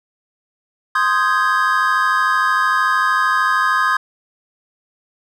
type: chord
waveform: triangle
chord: Ab major seventh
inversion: first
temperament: equal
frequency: 1046.5 / 1244.5 / 1568 / 1661.2 Hz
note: C6 / Eb6 / G6 / Ab6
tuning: 0 / 0 / 0 / 0 cents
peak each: -17 / -16 / -20 / -18 dBFS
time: 0.95-3.97 s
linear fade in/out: 5 ms
effects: none